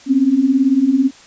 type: beating tone pair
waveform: sine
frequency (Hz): 254 / 272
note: B3 / C#4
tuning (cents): +49 / -33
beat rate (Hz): 18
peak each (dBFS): -16 / -12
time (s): 0.06-1.11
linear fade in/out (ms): 50
effects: white hiss -43 dBFS RMS until 1.26 s + resampled to 16000 Hz